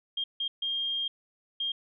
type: tone bursts at uneven times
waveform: sine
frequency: 3216 Hz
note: G7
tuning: 44 cents sharp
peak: -28 dBFS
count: 4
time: 0.17-0.24 / 0.4-0.48 / 0.62-1.08 / 1.6-1.72 s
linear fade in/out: 5 ms
effects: none